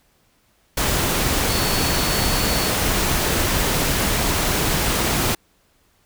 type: tone in noise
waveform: sine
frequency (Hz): 4435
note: C#8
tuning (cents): 0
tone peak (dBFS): -28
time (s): 1.49-2.7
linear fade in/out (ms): 5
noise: pink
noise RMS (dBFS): -20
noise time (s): 0.77-5.35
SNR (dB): -11
effects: pink hiss -61 dBFS RMS until 6.05 s